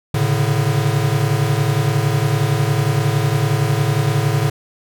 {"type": "tone cluster", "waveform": "square", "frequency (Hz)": [110.5, 136.9, 147.8], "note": ["A2", "C#3", "D3"], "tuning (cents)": [8, -21, 11], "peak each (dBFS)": -20, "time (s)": [0.14, 4.5], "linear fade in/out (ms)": 5, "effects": []}